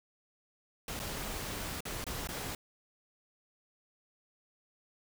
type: noise with dropouts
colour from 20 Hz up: pink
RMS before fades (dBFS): -39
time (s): 0.88-2.55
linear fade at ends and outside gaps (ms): 2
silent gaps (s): 0.993-0.999 / 1.806-1.853 / 2.042-2.066 / 2.273-2.288
effects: none